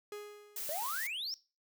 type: tone with exponential decay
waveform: 45% pulse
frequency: 415.3 Hz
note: G#4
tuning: in tune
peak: -40 dBFS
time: 0.12-1 s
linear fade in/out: 2 ms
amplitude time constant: 190 ms
type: noise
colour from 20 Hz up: blue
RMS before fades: -40 dBFS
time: 0.56-1.07 s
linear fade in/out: 2 ms
type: exponential sweep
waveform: triangle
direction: up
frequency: 566 to 5660 Hz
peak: -35 dBFS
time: 0.69-1.34 s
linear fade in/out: 0 ms
effects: noise-tail reverb RT60 0.3 s tail -19 dB re dry